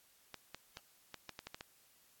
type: clicks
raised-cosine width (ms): 0.2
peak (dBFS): -27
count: 9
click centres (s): 0.343 / 0.546 / 0.771 / 1.143 / 1.293 / 1.391 / 1.47 / 1.545 / 1.609
effects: white hiss -68 dBFS RMS until 2.2 s + AAC 64 kbps